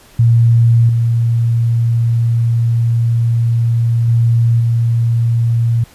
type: tone with level steps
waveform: sine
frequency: 116.54 Hz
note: A#2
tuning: in tune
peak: -6 / -10 / -8 / -10 dBFS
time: 0.19-5.84 s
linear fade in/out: 5 ms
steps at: 0.89 / 4.08 / 4.6 s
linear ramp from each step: 2 ms
effects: pink hiss -44 dBFS RMS until 5.94 s + resampled to 32000 Hz